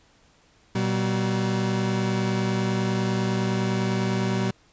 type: tone pair together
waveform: 30% pulse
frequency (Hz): 120 / 190.05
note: B2 / F#3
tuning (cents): -49 / +47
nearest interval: minor sixth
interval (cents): 796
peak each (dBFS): -23 / -22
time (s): 0.75-4.51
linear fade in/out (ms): 5
effects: pink hiss -59 dBFS RMS until 4.72 s + resampled to 16000 Hz